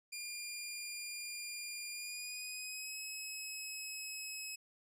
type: tone with pitch glide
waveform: 15% pulse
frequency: 2407 to 2565 Hz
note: D7 to E7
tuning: +42 to -48 cents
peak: -35 dBFS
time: 0.12-4.56 s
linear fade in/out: 10 ms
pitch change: +110 cents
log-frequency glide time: 1.92-2.98 s
effects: none